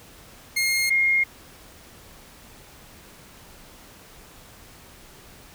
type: tone pair in turn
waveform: sawtooth / sine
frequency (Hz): 2136 / 2136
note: C7 / C7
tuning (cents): +35 / +35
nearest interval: unison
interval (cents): 0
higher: neither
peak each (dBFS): -17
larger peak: neither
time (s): 0.56-0.9 / 0.9-1.24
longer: neither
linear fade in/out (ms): 10
effects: pink hiss -48 dBFS RMS until 5.54 s